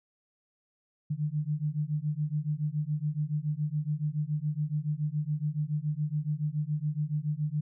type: beating tone pair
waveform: sine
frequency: 147 / 154.1 Hz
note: D3 / D#3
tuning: +2 / -16 cents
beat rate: 7.1 Hz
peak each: -31 dBFS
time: 1.1-7.61 s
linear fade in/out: 10 ms
effects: none